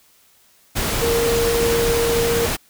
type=tone in noise; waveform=sine; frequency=466.2 Hz; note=A#4; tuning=in tune; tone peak=-17 dBFS; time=1.01-2.47 s; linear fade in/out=20 ms; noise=pink; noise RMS=-22 dBFS; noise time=0.75-2.57 s; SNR=+2 dB; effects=white hiss -55 dBFS RMS until 2.69 s